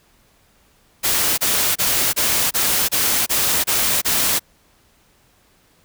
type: noise bursts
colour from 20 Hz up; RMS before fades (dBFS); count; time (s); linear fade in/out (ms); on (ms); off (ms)
white; -18; 9; 1.03-4.396; 20; 350; 27
effects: pink hiss -57 dBFS RMS until 5.84 s

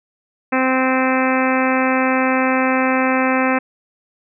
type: harmonic tone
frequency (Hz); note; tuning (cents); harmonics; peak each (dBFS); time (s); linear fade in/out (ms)
259.9; C4; -11; 1 / 2 / 3 / 4 / 5 / 6 / 7 / 8 / 9 / 10; -18 / -21 / -23 / -24 / -25 / -26 / -26 / -27 / -28 / -28; 0.52-3.59; 10
effects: none

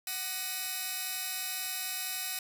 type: tone cluster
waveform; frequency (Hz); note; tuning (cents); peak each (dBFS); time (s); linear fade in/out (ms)
5% pulse; 745 / 1198 / 1888 / 2538 / 4054; F#5 / D6 / A#6 / D#7 / B7; +12 / +34 / +22 / +34 / +45; -29 / -35 / -30 / -29 / -34; 0.07-2.39; 2
effects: none

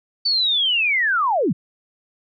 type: linear sweep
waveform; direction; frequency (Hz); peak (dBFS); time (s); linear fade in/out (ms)
sine; down; 4571 to 123.47; -16; 0.25-1.53; 10
effects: none

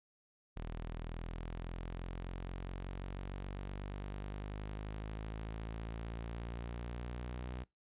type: exponential sweep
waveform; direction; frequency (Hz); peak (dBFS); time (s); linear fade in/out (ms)
sawtooth; up; 39.62 to 62.3; -37; 0.56-7.64; 10
effects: noise-tail reverb RT60 0.2 s tail -24 dB re dry + resampled to 8000 Hz

